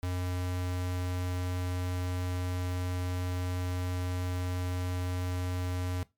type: tone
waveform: square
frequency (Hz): 90.3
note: F#2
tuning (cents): -42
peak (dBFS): -31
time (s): 0.03-6.03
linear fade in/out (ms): 0
effects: noise-tail reverb RT60 0.2 s tail -19 dB re dry + MP3 96 kbps